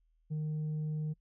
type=tone with tanh clipping; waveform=sine; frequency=153.6 Hz; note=D#3; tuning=22 cents flat; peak=-33 dBFS; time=0.3-1.14 s; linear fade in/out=20 ms; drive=2 dB; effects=noise-tail reverb RT60 0.1 s tail -26 dB re dry + added 40 Hz sine -68 dBFS peak until 1.2 s